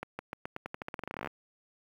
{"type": "accelerating click train", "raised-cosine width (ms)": 0.5, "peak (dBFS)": -21, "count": 22, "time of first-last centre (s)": [0.03, 1.272], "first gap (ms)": 160, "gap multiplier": 0.88, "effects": ["high-pass 100 Hz 12 dB/octave", "9-bit"]}